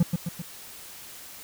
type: tone with echo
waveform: triangle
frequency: 171.2 Hz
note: F3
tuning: 34 cents flat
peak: -14 dBFS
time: 0-0.03 s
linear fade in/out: 5 ms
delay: 130 ms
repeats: 3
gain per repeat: -5 dB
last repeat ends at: 0.42 s
effects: white hiss -44 dBFS RMS until 1.43 s